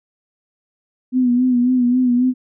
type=tone with vibrato; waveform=sine; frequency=248.9 Hz; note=B3; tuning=14 cents sharp; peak=-12 dBFS; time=1.12-2.34 s; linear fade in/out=50 ms; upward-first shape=sine; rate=3.7 Hz; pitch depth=51 cents each way; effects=none